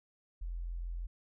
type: tone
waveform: sine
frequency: 42.96 Hz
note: F1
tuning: 28 cents flat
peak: -36 dBFS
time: 0.41-1.07 s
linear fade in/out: 10 ms
effects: none